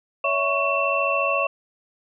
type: tone cluster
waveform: sine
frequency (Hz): 563 / 657 / 1112 / 2689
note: C#5 / E5 / C#6 / E7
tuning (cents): +27 / -6 / +5 / +34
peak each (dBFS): -25 / -27 / -24 / -24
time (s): 0.24-1.47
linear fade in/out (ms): 5
effects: none